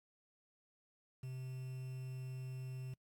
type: tone with quantisation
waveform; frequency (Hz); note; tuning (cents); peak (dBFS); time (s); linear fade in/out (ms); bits
triangle; 129.2; C3; -21; -40; 1.23-2.94; 5; 10
effects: noise-tail reverb RT60 0.1 s tail -26 dB re dry + MP3 96 kbps